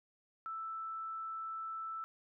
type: tone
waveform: sine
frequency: 1321 Hz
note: E6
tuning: 3 cents sharp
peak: -39 dBFS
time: 0.46-2.04 s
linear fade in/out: 0 ms
effects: none